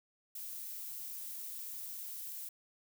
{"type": "noise", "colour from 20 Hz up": "violet", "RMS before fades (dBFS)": -44, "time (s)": [0.35, 2.49], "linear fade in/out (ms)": 5, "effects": []}